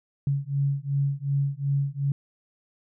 sine beating tone pair, 138.59 / 141.29 Hz, C#3 / C#3, 0 / +33 cents, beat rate 2.7 Hz, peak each -26 / -26 dBFS, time 0.27-2.12 s, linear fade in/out 2 ms, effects none

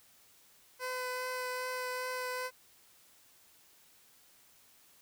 15% pulse tone with vibrato, 506 Hz, B4, 42 cents sharp, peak -29 dBFS, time 0.79-2.51 s, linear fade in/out 50 ms, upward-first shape triangle, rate 2.5 Hz, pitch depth 12 cents each way, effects white hiss -63 dBFS RMS until 5.01 s

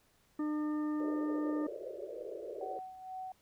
harmonic tone, 301.8 Hz, D4, 47 cents sharp, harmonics 1 / 2 / 3 / 4 / 6, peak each -32 / -50 / -51 / -47 / -55 dBFS, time 0.39-1.67 s, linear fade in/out 5 ms
white band-pass noise, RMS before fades -43 dBFS, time 1-2.79 s, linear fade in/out 0 ms, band 350 to 610 Hz, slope 96 dB/octave
sine tone with tremolo, 750 Hz, F#5, 23 cents sharp, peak -39 dBFS, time 2.61-3.32 s, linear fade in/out 2 ms, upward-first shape sine, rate 2.1 Hz, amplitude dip 65%
effects pink hiss -70 dBFS RMS until 3.41 s

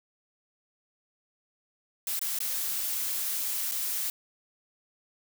blue noise with dropouts, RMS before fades -31 dBFS, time 2.07-4.1 s, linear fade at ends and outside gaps 2 ms, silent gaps 2.193-2.214 / 2.389-2.403 / 3.714-3.718 s, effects none

